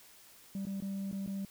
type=tone with dropouts; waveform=sine; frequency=195.7 Hz; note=G3; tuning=3 cents flat; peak=-32 dBFS; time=0.55-1.45 s; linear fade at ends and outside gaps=2 ms; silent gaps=0.653-0.668 / 0.803-0.822 / 1.114-1.127 / 1.263-1.275 s; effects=tanh soft clip ceiling -34 dBFS + white hiss -58 dBFS RMS until 1.5 s